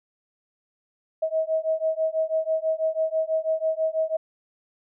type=beating tone pair; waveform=sine; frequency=635 / 641.1 Hz; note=D#5 / E5; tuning=+35 / -48 cents; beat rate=6.1 Hz; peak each=-25 dBFS; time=1.22-4.17 s; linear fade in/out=10 ms; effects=none